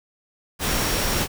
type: tone in noise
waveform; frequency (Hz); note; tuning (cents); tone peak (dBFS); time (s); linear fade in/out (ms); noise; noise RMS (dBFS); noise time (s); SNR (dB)
sine; 5588; F8; 0; -33; 0.64-1.24; 50; pink; -23; 0.59-1.28; -13
effects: none